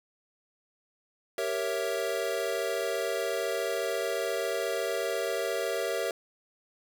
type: chord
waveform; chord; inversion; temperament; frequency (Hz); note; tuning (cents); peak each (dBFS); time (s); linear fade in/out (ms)
square; G diminished seventh; none; equal; 392 / 466.2 / 554.4 / 659.3; G4 / Bb4 / Db5 / Fb5; 0 / 0 / 0 / 0; -36 / -34 / -35 / -35; 1.38-6.11; 2
effects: none